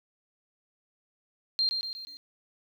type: tone with echo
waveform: sine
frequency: 4186 Hz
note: C8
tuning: in tune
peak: -23 dBFS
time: 1.59-1.69 s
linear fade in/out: 0 ms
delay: 120 ms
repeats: 4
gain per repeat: -5 dB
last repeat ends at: 2.17 s
effects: 10-bit